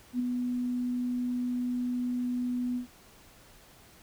sine tone with ADSR envelope, 246.9 Hz, B3, in tune, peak -24 dBFS, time 0.13-2.87 s, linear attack 65 ms, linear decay 10 ms, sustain -4 dB, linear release 110 ms, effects pink hiss -56 dBFS RMS until 4.02 s

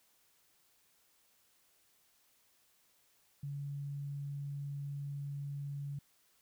sine tone, 141.9 Hz, C#3, 41 cents sharp, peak -38 dBFS, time 3.43-5.99 s, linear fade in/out 5 ms, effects white hiss -71 dBFS RMS until 6.41 s

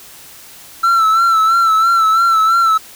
triangle tone with vibrato, 1335 Hz, E6, 22 cents sharp, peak -7 dBFS, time 0.83-2.78 s, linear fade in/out 10 ms, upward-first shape sine, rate 3 Hz, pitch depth 49 cents each way, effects white hiss -38 dBFS RMS until 2.95 s

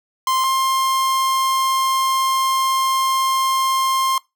45% pulse tone pair in turn, 1046.5 / 1058 Hz, C6 / C6, 0 / +19 cents, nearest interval unison, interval 19 cents, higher second, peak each -16 dBFS, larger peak neither, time 0.27-0.44 / 0.44-4.18 s, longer second, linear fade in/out 2 ms, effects noise-tail reverb RT60 0.2 s tail -22 dB re dry

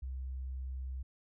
sine tone, 65 Hz, C2, 11 cents flat, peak -37 dBFS, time 0.02-1.03 s, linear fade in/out 10 ms, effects none

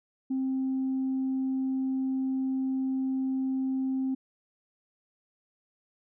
sine tone, 263.8 Hz, C4, 14 cents sharp, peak -25 dBFS, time 0.3-4.15 s, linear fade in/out 10 ms, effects tanh soft clip ceiling -23 dBFS

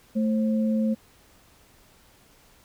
sine tone pair together, 220.5 / 531.1 Hz, A3 / C5, +4 / +26 cents, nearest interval octave + minor third, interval 1522 cents, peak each -21 / -31 dBFS, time 0.15-0.95 s, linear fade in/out 20 ms, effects pink hiss -57 dBFS RMS until 2.64 s

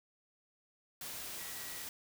sine tone in noise, 1927 Hz, B6, 43 cents flat, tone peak -54 dBFS, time 1.39-1.85 s, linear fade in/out 2 ms, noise white, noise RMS -44 dBFS, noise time 1.01-1.89 s, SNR -13 dB, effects none

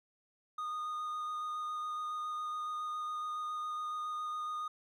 triangle tone with vibrato, 1231 Hz, D#6, 19 cents flat, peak -34 dBFS, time 0.58-4.68 s, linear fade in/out 5 ms, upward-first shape square, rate 7.2 Hz, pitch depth 8 cents each way, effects none

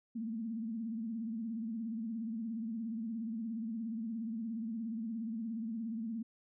sine tone with vibrato, 225 Hz, A3, 39 cents sharp, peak -36 dBFS, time 0.15-6.23 s, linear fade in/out 10 ms, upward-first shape sine, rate 17 Hz, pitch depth 91 cents each way, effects none

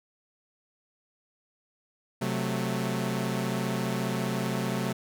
sawtooth chord, F# diminished, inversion second, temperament equal, 130.81 / 185 / 220 Hz, C3 / F#3 / A3, 0 / 0 / 0 cents, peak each -28 dBFS, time 2.21-4.93 s, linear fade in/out 10 ms, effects none

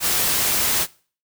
white noise, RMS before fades -20 dBFS, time 0-0.87 s, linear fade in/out 50 ms, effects noise-tail reverb RT60 0.4 s tail -21 dB re dry

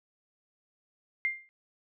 sine tone with exponential decay, 2100 Hz, C7, 6 cents sharp, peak -23 dBFS, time 1.25-1.49 s, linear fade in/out 0 ms, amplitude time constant 51 ms, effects none

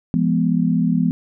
sine chord, F diminished, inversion none, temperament equal with one note detuned, 170.82 / 207.7 / 246.9 Hz, F3 / Ab3 / Cb4, -38 / 0 / 0 cents, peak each -18 / -21 / -19 dBFS, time 0.14-1.11 s, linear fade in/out 0 ms, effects none

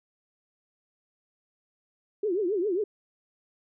sine tone with vibrato, 385.2 Hz, G4, 30 cents flat, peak -24 dBFS, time 2.23-2.84 s, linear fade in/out 5 ms, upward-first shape triangle, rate 7.4 Hz, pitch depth 260 cents each way, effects none

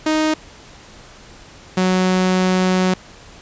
sawtooth tone pair in turn, 311.1 / 184.98 Hz, D#4 / F#3, 0 / 0 cents, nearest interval major sixth, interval 900 cents, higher first, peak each -11 / -10 dBFS, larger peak second, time 0.06-0.34 / 1.77-2.94 s, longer second, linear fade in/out 5 ms, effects pink hiss -42 dBFS RMS until 3.41 s + resampled to 16000 Hz

